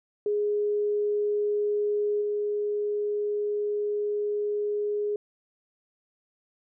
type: tone with level steps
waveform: sine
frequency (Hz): 415.3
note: G#4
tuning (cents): 0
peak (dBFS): -23 / -25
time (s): 0.26-5.16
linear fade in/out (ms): 2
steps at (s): 2.21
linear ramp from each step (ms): 10
effects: none